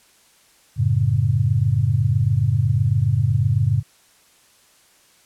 sine chord, F# minor, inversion none, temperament just, 92.5 / 111 / 138.75 Hz, F#2 / A2 / C#3, 0 / +16 / +2 cents, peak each -22 / -18 / -20 dBFS, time 0.76-3.83 s, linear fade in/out 50 ms, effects white hiss -55 dBFS RMS until 5.25 s + low-pass 11000 Hz 12 dB/octave

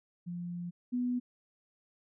sine tone pair in turn, 174.61 / 246.9 Hz, F3 / B3, 0 / 0 cents, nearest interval tritone, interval 600 cents, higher second, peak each -36 / -29 dBFS, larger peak second, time 0.26-0.71 / 0.92-1.2 s, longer first, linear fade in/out 20 ms, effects none

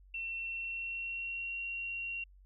sine tone with pitch glide, 2704 to 2748 Hz, E7 to F7, +43 to -29 cents, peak -36 dBFS, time 0.14-2.24 s, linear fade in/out 5 ms, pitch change +28 cents, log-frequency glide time 0.36-1.59 s, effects added 47 Hz sine -56 dBFS peak until 2.45 s

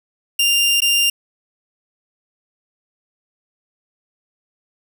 sawtooth tone with dropouts, 2794 Hz, F7, in tune, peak -10 dBFS, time 0.39-1.1 s, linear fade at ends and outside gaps 5 ms, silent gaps 0.805-0.819 s, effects none

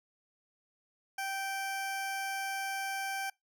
20% pulse tone, 780 Hz, G5, 9 cents flat, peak -29 dBFS, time 1.18-3.3 s, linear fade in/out 5 ms, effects noise-tail reverb RT60 0.2 s tail -26 dB re dry

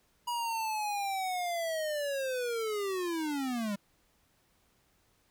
square linear sweep, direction down, 967 to 196 Hz, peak -32 dBFS, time 0.27-3.76 s, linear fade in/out 10 ms, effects pink hiss -70 dBFS RMS until 5.3 s

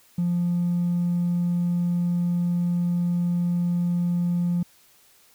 sine tone with hard clipping, 174.61 Hz, F3, in tune, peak -21 dBFS, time 0.18-4.63 s, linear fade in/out 5 ms, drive 1 dB, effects white hiss -57 dBFS RMS until 5.34 s

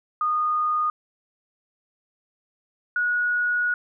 sine tone pair in turn, 1229 / 1456.1 Hz, D#6 / F#6, -22 / -28 cents, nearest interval minor third, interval 294 cents, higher second, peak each -20 dBFS, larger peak neither, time 0.21-0.9 / 2.96-3.74 s, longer second, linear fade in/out 2 ms, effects none

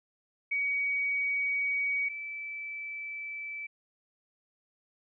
sine tone pair in turn, 2258 / 2315 Hz, C#7 / D7, +31 / -25 cents, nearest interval unison, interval 44 cents, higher second, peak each -27 / -36 dBFS, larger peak first, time 0.51-2.09 / 2.09-3.67 s, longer neither, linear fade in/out 10 ms, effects none

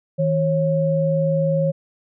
sine tone pair together, 160.09 / 546 Hz, D#3 / C#5, +50 / -26 cents, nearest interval octave + major sixth, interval 2124 cents, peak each -19 dBFS, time 0.18-1.72 s, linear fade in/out 20 ms, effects none

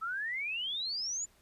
sine exponential sweep, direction up, 1284 to 7160 Hz, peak -33 dBFS, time 0.01-1.26 s, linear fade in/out 20 ms, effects pink hiss -66 dBFS RMS until 1.41 s + resampled to 32000 Hz

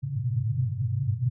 pink band-pass noise, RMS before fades -27 dBFS, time 0.02-1.3 s, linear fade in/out 20 ms, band 100 to 140 Hz, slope 96 dB/octave, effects none

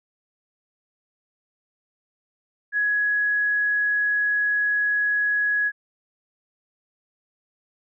sine tone, 1675 Hz, G#6, 14 cents sharp, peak -19 dBFS, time 2.72-5.72 s, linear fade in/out 50 ms, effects none

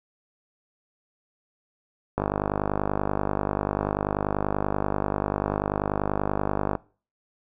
click train, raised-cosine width 1 ms, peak -10 dBFS, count 231, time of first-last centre 2.18-6.753 s, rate 50.3 Hz, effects noise-tail reverb RT60 0.4 s tail -22 dB re dry

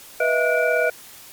sine tone cluster, 490.9 / 634 / 671 / 1455 / 2332 Hz, B4 / D#5 / E5 / F#6 / D7, -10 / +32 / +31 / -29 / -13 cents, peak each -22 / -21 / -26 / -22 / -27 dBFS, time 0.2-0.9 s, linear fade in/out 5 ms, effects white hiss -43 dBFS RMS until 1.32 s + MP3 96 kbps

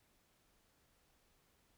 silence, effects pink hiss -74 dBFS RMS until 1.77 s

